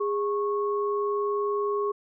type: tone pair together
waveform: sine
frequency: 410.5 / 1100 Hz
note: G#4 / C#6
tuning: -20 / -14 cents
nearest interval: octave + perfect fourth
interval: 1706 cents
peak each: -25 / -30 dBFS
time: 0-1.92 s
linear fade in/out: 10 ms
effects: none